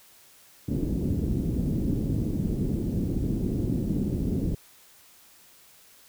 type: low-pass noise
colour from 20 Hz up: white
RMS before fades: -27 dBFS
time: 0.68-4.55 s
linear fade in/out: 5 ms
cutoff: 290 Hz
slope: 24 dB/octave
effects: white hiss -55 dBFS RMS until 6.08 s